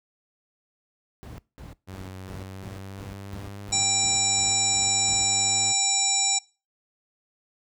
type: noise bursts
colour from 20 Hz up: brown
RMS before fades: -38 dBFS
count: 12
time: 1.23-5.23 s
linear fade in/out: 0 ms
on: 150 ms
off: 200 ms
type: tone with pitch glide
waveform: sawtooth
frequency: 94 to 101.92 Hz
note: F#2 to G#2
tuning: +28 to -32 cents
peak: -33 dBFS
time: 1.87-5.73 s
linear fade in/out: 20 ms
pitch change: +140 cents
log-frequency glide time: 2.23-3.83 s
type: harmonic tone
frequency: 786 Hz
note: G5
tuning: 4 cents sharp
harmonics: 1 / 3 / 5 / 7 / 9 / 10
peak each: -32 / -34 / -29 / -29 / -24 / -27 dBFS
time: 3.72-6.39 s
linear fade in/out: 10 ms
effects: noise-tail reverb RT60 0.3 s tail -22 dB re dry + high-pass 60 Hz 12 dB/octave